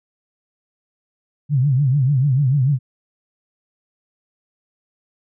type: tone with vibrato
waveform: sine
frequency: 135.8 Hz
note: C#3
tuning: 35 cents flat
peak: -13 dBFS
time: 1.49-2.79 s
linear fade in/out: 50 ms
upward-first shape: triangle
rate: 6.8 Hz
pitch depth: 190 cents each way
effects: none